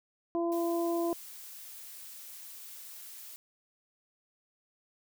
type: harmonic tone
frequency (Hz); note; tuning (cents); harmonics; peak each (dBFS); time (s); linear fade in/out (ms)
339.3; F4; -50; 1 / 2 / 3; -29 / -34 / -41; 0.35-1.13; 0
type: noise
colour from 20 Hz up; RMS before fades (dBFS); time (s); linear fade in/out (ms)
blue; -47; 0.52-3.36; 0
effects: none